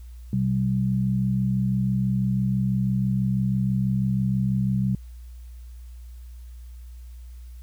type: tone pair together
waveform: sine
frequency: 126.3 / 192.4 Hz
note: B2 / G3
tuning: +39 / -32 cents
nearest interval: perfect fifth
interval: 729 cents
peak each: -23 dBFS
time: 0.33-4.95 s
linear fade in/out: 2 ms
effects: added 60 Hz sine -38 dBFS peak until 7.62 s + white hiss -61 dBFS RMS until 7.62 s